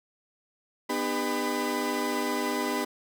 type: tone cluster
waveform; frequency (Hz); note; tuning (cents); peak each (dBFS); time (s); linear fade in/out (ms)
30% pulse; 248 / 302.7 / 401.6 / 999; B3 / D#4 / G4 / B5; +7 / -48 / +42 / +20; -30; 0.89-2.85; 10
effects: none